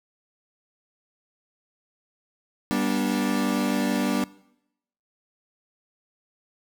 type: chord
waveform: 40% pulse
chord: G major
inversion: none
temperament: equal with one note detuned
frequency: 196 / 242.4 / 293.7 Hz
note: G3 / B3 / D4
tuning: 0 / -32 / 0 cents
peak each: -27 / -25 / -26 dBFS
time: 2.71-4.24 s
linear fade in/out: 0 ms
effects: noise-tail reverb RT60 0.8 s tail -21 dB re dry